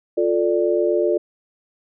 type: chord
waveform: sine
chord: D minor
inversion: first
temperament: just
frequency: 352.4 / 440.5 / 587.3 Hz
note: F4 / A4 / D5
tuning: +16 / +2 / 0 cents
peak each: -19 / -21 / -21 dBFS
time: 0.17-1.18 s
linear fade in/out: 10 ms
effects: none